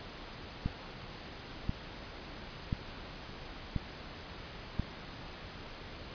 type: click train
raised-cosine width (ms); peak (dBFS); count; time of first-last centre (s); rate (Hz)
5; -19; 5; 0.66-4.797; 0.967
effects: pink hiss -46 dBFS RMS until 6.14 s + resampled to 11025 Hz